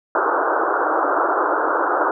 white band-pass noise, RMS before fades -19 dBFS, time 0.15-2.11 s, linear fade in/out 2 ms, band 300 to 1500 Hz, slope 96 dB/octave, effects none

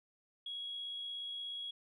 sine tone with amplitude modulation, 3322 Hz, G#7, in tune, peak -38 dBFS, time 0.46-1.71 s, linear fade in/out 5 ms, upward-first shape sine, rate 56.8 Hz, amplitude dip 25%, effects tanh soft clip ceiling -34 dBFS

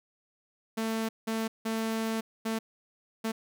sawtooth tone bursts at uneven times, 223.2 Hz, A3, 25 cents sharp, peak -25 dBFS, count 5, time 0.77-1.09 / 1.27-1.48 / 1.65-2.21 / 2.45-2.59 / 3.24-3.32 s, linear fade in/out 10 ms, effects none

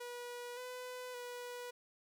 sawtooth tone with pitch steps, 485.6 / 501 / 488.9 Hz, B4 / B4 / B4, -29 / +25 / -18 cents, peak -40 dBFS, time 0-1.71 s, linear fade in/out 10 ms, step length 570 ms, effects none

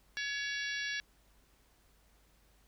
harmonic tone with a mistuned harmonic, 564 Hz, C#5, 30 cents sharp, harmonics 3 / 4 / 5 / 6 / 7 / 8 / 9 / 10, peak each -37 / -43 / -45 / -44 / -47 / -47 / -52 / -48 dBFS, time 0.17-1 s, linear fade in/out 0 ms, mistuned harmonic 5, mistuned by -35 cents, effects added 50 Hz sine -67 dBFS peak until 2.67 s + pink hiss -69 dBFS RMS until 2.67 s

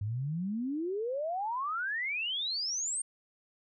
sine exponential sweep, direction up, 98 to 8870 Hz, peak -31 dBFS, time 0.01-3.02 s, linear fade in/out 5 ms, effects none

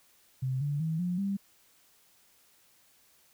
sine tone with pitch steps, 130.4 / 144.69 / 160.54 / 178.13 / 197.65 Hz, C3 / D3 / E3 / F3 / G3, -5 / -25 / -45 / +35 / +15 cents, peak -28 dBFS, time 0.42-1.37 s, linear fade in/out 10 ms, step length 190 ms, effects white hiss -64 dBFS RMS until 3.33 s

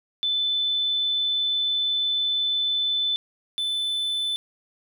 sine / triangle tone pair in turn, 3514 / 3514 Hz, A7 / A7, -3 / -3 cents, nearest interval unison, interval 0 cents, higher neither, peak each -21 / -22 dBFS, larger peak first, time 0.23-3.16 / 3.58-4.36 s, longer first, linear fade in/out 0 ms, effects none

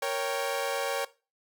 sawtooth chord, G diminished, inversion first, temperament equal, 466.2 / 554.4 / 784 Hz, Bb4 / Db5 / G5, 0 / 0 / 0 cents, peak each -30 / -27 / -31 dBFS, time 0.02-1.05 s, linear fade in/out 5 ms, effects noise-tail reverb RT60 0.3 s tail -18 dB re dry

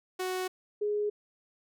sawtooth / sine tone pair in turn, 370 / 416.5 Hz, F#4 / G#4, 0 / +5 cents, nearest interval major second, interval 205 cents, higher second, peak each -27 dBFS, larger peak neither, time 0.19-0.48 / 0.81-1.1 s, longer neither, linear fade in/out 10 ms, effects none

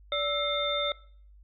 sine tone cluster, 579 / 1317 / 2117 / 3597 Hz, D5 / E6 / C7 / A7, -25 / -2 / +20 / +37 cents, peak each -30 / -34 / -36 / -30 dBFS, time 0.12-0.92 s, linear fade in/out 2 ms, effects noise-tail reverb RT60 0.5 s tail -19 dB re dry + added 50 Hz sine -51 dBFS peak until 1.43 s

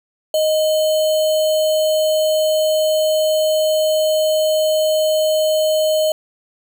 sine tone with sample-and-hold, 622.3 Hz, D#5, in tune, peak -13 dBFS, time 0.34-6.12 s, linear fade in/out 2 ms, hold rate 3675 Hz, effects none

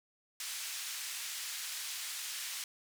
white band-pass noise, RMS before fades -41 dBFS, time 0.4-2.64 s, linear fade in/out 2 ms, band 1700 to 9000 Hz, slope 12 dB/octave, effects none

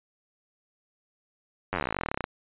slowing click train, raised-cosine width 0.5 ms, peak -13 dBFS, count 27, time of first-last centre 1.73-2.241 s, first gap 10 ms, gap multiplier 1.05, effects resampled to 8000 Hz

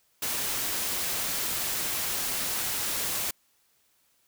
white noise, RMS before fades -30 dBFS, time 0.22-3.31 s, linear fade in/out 5 ms, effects white hiss -68 dBFS RMS until 4.27 s

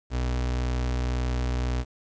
35% pulse tone, 61.9 Hz, B1, 5 cents sharp, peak -23 dBFS, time 0.1-1.85 s, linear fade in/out 50 ms, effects resampled to 16000 Hz + 9-bit

